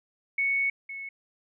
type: tone pair in turn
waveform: sine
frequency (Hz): 2217 / 2200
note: C#7 / C#7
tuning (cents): 0 / -14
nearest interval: unison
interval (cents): 14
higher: first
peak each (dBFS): -23 / -35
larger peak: first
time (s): 0.38-0.7 / 0.89-1.09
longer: first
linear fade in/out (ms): 5
effects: none